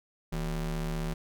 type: ring-modulated tone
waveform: square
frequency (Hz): 100.2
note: G2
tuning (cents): +38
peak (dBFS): -28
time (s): 0.32-1.14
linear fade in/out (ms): 10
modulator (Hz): 62.6
effects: none